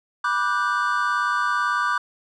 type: chord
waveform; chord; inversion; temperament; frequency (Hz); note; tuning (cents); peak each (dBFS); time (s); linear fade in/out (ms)
triangle; G major seventh; first; just; 980 / 1176 / 1470 / 1568; B5 / D6 / F#6 / G6; -14 / +2 / -12 / 0; -26 / -21 / -24 / -26; 0.24-1.98; 5
effects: resampled to 24000 Hz